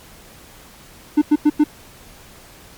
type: tone bursts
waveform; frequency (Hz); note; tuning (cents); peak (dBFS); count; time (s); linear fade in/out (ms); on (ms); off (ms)
triangle; 298.9; D4; +31; -7; 4; 1.17-1.641; 10; 48; 93
effects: pink hiss -44 dBFS RMS until 2.77 s + MP3 96 kbps